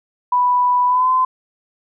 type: tone with pitch glide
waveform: sine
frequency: 987.8 to 1025.6 Hz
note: B5 to C6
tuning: 0 to -35 cents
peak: -12 dBFS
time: 0.32-1.25 s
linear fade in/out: 5 ms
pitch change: +65 cents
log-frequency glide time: 0.87-1.1 s
effects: none